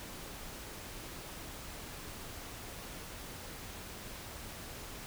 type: silence
effects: pink hiss -46 dBFS RMS until 5.06 s